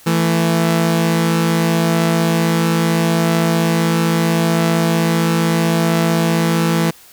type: tone pair together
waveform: sawtooth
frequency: 166.16 / 221.8 Hz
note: E3 / A3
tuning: +14 / +14 cents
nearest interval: perfect fourth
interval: 500 cents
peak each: -10 / -16 dBFS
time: 0.06-6.91 s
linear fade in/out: 10 ms
effects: white hiss -44 dBFS RMS until 7.12 s